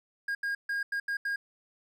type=tone bursts at uneven times; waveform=triangle; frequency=1625 Hz; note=G#6; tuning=38 cents flat; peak=-27 dBFS; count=6; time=0.28-0.35 / 0.43-0.55 / 0.69-0.83 / 0.92-1 / 1.08-1.17 / 1.25-1.36 s; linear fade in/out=5 ms; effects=none